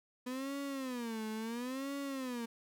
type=tone with vibrato; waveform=35% pulse; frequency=246.9 Hz; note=B3; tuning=in tune; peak=-36 dBFS; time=0.26-2.46 s; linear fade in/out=10 ms; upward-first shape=sine; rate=0.73 Hz; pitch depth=220 cents each way; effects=none